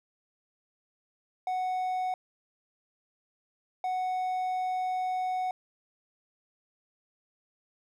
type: tone bursts at uneven times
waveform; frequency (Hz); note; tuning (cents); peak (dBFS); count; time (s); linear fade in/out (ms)
triangle; 740; F#5; 0; -26; 2; 1.47-2.14 / 3.84-5.51; 2
effects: none